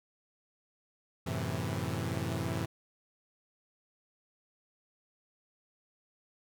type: chord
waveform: sawtooth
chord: F# half-diminished seventh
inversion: none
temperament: equal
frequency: 92.5 / 110 / 130.81 / 164.81 Hz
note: F#2 / A2 / C3 / E3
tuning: 0 / 0 / 0 / 0 cents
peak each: -34 dBFS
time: 1.26-2.66 s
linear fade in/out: 10 ms
effects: none